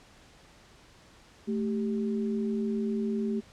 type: tone pair together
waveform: sine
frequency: 219.1 / 392 Hz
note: A3 / G4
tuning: -7 / 0 cents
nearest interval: minor seventh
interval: 1007 cents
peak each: -28 / -33 dBFS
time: 1.47-3.41 s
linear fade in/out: 20 ms
effects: pink hiss -56 dBFS RMS until 3.52 s + low-pass 7000 Hz 12 dB/octave